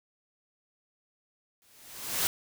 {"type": "noise with exponential growth", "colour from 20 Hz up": "white", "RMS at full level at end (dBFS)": -25, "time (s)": [1.62, 2.27], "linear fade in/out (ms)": 0, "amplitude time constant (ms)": 140, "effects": []}